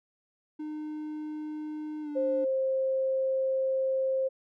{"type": "tone with pitch glide", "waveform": "triangle", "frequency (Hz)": [305.2, 294.1], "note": ["D#4", "D4"], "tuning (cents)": [-33, 3], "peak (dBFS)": -32, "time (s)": [0.59, 2.45], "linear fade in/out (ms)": 10, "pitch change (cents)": -64, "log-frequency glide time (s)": [2.02, 2.1]}
{"type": "tone", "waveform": "sine", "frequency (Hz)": 529, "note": "C5", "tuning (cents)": 19, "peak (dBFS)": -25, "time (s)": [2.15, 4.29], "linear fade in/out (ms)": 20}
{"effects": []}